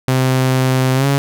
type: tone with pitch glide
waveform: sawtooth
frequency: 130 to 139.33 Hz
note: C3 to C#3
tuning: -11 to +9 cents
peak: -8 dBFS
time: 0.08-1.18 s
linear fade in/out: 0 ms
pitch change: +120 cents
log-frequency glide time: 0.95-1.06 s
effects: none